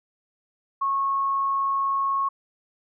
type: tone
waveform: sine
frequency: 1096 Hz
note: C#6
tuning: 20 cents flat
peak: -21 dBFS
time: 0.81-2.29 s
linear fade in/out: 10 ms
effects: none